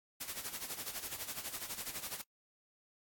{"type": "noise with tremolo", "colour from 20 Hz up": "white", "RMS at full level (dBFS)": -40, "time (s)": [0.2, 2.22], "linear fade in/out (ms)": 10, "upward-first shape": "sine", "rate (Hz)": 12, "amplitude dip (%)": 70, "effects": ["noise-tail reverb RT60 0.1 s tail -24 dB re dry", "AAC 64 kbps"]}